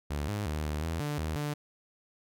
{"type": "tone with pitch steps", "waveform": "sawtooth", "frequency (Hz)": [73, 103.6, 76.5, 75.5, 81.9, 147.4, 78.4, 147.6], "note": ["D2", "G#2", "D#2", "D2", "E2", "D3", "D#2", "D3"], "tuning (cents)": [-10, -4, -29, 48, -11, 7, 14, 9], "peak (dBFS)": -27, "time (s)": [0.1, 1.54], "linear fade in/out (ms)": 10, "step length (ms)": 180, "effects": []}